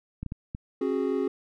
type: clicks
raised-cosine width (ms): 5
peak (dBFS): -21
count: 4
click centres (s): 0.23 / 0.263 / 0.321 / 0.549
type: chord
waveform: triangle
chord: C# suspended fourth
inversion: none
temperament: equal with one note detuned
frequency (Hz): 270.4 / 370 / 415.3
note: C#4 / F#4 / G#4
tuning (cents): -43 / 0 / 0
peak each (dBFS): -27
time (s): 0.81-1.28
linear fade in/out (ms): 5
effects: none